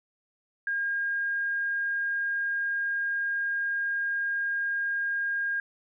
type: tone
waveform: sine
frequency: 1618 Hz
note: G#6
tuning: 46 cents flat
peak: -26 dBFS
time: 0.67-5.6 s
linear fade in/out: 2 ms
effects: none